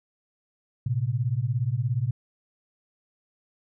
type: beating tone pair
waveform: sine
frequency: 113.2 / 130.2 Hz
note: A2 / C3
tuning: +50 / -8 cents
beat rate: 17 Hz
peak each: -26 dBFS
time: 0.86-2.11 s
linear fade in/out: 5 ms
effects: none